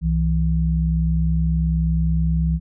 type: tone pair together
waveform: sine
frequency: 64.36 / 163.2 Hz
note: C2 / E3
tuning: -28 / -17 cents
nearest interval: octave + major third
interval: 1611 cents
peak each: -19 dBFS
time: 0.01-2.6 s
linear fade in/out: 50 ms
effects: none